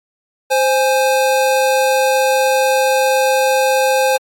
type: tone pair together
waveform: square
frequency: 522.9 / 830 Hz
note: C5 / G#5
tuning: -1 / -1 cents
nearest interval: minor sixth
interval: 800 cents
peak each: -14 / -17 dBFS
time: 0.5-4.18 s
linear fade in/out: 20 ms
effects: AAC 64 kbps